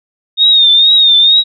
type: tone with vibrato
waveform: sine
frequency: 3683 Hz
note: A#7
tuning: 22 cents flat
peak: -4 dBFS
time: 0.37-1.44 s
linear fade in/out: 50 ms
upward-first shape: triangle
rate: 2.2 Hz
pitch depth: 81 cents each way
effects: none